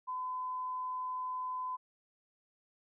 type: tone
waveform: sine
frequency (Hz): 1014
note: B5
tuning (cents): +45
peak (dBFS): -35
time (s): 0.07-1.77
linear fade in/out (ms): 20
effects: none